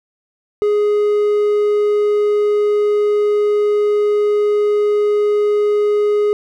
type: tone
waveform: triangle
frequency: 416.2 Hz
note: G#4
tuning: 4 cents sharp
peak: -10 dBFS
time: 0.62-6.33 s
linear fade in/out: 0 ms
effects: none